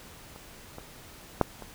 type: clicks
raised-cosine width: 1 ms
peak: -30 / -26 / -6 / -27 dBFS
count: 4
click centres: 0.361 / 0.784 / 1.413 / 1.623 s
effects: pink hiss -49 dBFS RMS until 1.74 s